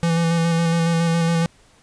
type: tone with vibrato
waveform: square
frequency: 167 Hz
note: E3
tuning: 23 cents sharp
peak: -17 dBFS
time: 0.03-1.46 s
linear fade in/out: 0 ms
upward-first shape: square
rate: 7.2 Hz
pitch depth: 18 cents each way
effects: pink hiss -54 dBFS RMS until 1.82 s + resampled to 22050 Hz